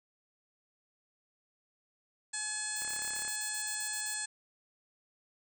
harmonic tone, 852 Hz, G#5, 44 cents sharp, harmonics 1 / 2 / 3 / 4 / 5 / 6 / 7 / 8 / 9 / 10, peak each -50 / -41 / -50 / -50 / -44 / -51 / -50 / -46 / -41 / -39 dBFS, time 2.33-4.26 s, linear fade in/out 10 ms
violet noise bursts, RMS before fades -46 dBFS, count 11, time 2.76-4.14 s, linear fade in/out 5 ms, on 80 ms, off 50 ms
click train, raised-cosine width 0.5 ms, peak -33 dBFS, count 17, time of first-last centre 2.82-3.278 s, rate 34.9 Hz
effects none

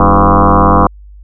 sine tone with frequency modulation, 506 Hz, B4, 42 cents sharp, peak -4 dBFS, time 0-0.87 s, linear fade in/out 2 ms, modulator 97.1 Hz, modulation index 7.4, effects added 50 Hz sine -32 dBFS peak until 1.23 s

